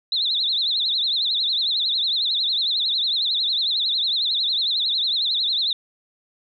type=tone with vibrato; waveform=sine; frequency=3831 Hz; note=A#7; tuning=47 cents sharp; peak=-19 dBFS; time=0.12-5.73 s; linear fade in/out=2 ms; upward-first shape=triangle; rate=11 Hz; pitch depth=200 cents each way; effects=none